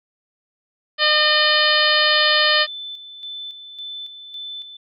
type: harmonic tone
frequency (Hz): 607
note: D#5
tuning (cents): -43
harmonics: 1 / 2 / 3 / 4 / 5 / 6 / 7 / 8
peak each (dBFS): -23 / -23 / -19 / -27 / -20 / -22 / -22 / -25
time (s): 0.98-2.67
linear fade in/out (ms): 50
type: tone with tremolo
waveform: sine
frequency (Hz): 3520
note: A7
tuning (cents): 0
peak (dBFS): -29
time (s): 2.12-4.77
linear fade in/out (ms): 5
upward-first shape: square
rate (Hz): 1.8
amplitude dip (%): 55
effects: none